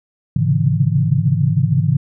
sine tone cluster, 106.4 / 131.3 / 137.7 / 150.9 / 166.4 Hz, G#2 / C3 / C#3 / D3 / E3, +42 / +6 / -11 / +47 / +17 cents, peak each -19 dBFS, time 0.36-1.97 s, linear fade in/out 5 ms, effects none

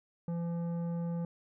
triangle tone with tanh clipping, 170 Hz, F3, 46 cents flat, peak -34 dBFS, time 0.28-1.25 s, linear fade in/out 2 ms, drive 15 dB, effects none

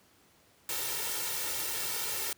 white noise with comb filter, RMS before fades -34 dBFS, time 0.69-2.33 s, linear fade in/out 2 ms, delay 2.2 ms, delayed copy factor +0.75, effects pink hiss -63 dBFS RMS until 2.37 s + high-pass 100 Hz 12 dB/octave

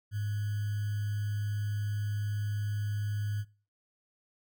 sine tone with sample-and-hold, 103.83 Hz, G#2, in tune, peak -30 dBFS, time 0.11-3.45 s, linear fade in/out 50 ms, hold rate 1575 Hz, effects noise-tail reverb RT60 0.4 s tail -23 dB re dry

